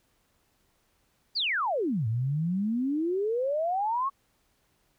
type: exponential two-way sweep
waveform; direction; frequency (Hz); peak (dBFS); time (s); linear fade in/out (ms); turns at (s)
sine; down then up; 4978 to 107.1 to 1126; -25; 1.35-4.1; 20; 2.07
effects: pink hiss -70 dBFS RMS until 4.98 s